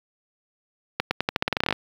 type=accelerating click train; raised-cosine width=0.3 ms; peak=-5 dBFS; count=15; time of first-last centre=1-1.726 s; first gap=110 ms; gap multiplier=0.87; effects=high-pass 80 Hz 12 dB/octave + 7-bit